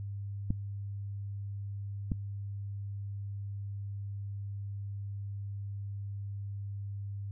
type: clicks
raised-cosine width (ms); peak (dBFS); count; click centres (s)
5; -17; 2; 0.505 / 2.118
effects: noise-tail reverb RT60 0.2 s tail -26 dB re dry + added 100 Hz sine -36 dBFS peak until 7.31 s